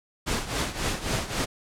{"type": "noise with tremolo", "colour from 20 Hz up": "pink", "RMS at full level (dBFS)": -25, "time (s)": [0.26, 1.46], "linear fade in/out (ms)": 20, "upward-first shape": "triangle", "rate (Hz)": 3.7, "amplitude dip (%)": 80, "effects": ["low-pass 9000 Hz 12 dB/octave"]}